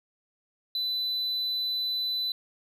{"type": "tone", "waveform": "sine", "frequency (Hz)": 4000, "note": "B7", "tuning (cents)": 21, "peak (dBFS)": -24, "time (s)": [0.75, 2.32], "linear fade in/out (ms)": 2, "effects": ["tanh soft clip ceiling -26 dBFS"]}